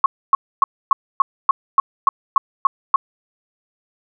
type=tone bursts; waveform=sine; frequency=1094 Hz; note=C#6; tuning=23 cents flat; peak=-8 dBFS; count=11; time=0.04-2.96 s; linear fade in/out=2 ms; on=20 ms; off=270 ms; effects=none